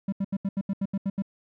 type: tone bursts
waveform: triangle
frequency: 196 Hz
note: G3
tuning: in tune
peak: -22 dBFS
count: 10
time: 0.08-1.222 s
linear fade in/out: 5 ms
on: 44 ms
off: 78 ms
effects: none